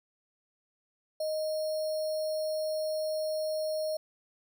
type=tone with sample-and-hold; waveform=sine; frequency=622.3 Hz; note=D#5; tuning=in tune; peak=-29 dBFS; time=1.2-3.97 s; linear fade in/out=5 ms; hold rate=4900 Hz; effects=none